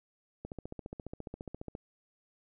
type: click train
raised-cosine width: 2 ms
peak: -27 dBFS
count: 20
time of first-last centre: 0.45-1.751 s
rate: 14.6 Hz
effects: none